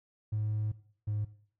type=tone pair in turn; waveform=triangle; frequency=106.8 / 105.09 Hz; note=G#2 / G#2; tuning=+49 / +21 cents; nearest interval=unison; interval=28 cents; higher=first; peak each=-26 / -27 dBFS; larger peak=first; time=0.32-0.72 / 1.07-1.25 s; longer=first; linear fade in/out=10 ms; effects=noise-tail reverb RT60 0.5 s tail -18 dB re dry + tanh soft clip ceiling -25 dBFS